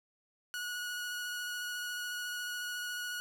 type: tone with vibrato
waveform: sawtooth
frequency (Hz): 1458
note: F#6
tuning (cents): -26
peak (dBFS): -33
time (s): 0.54-3.2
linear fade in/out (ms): 0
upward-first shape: square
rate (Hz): 14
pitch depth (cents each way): 10
effects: 11-bit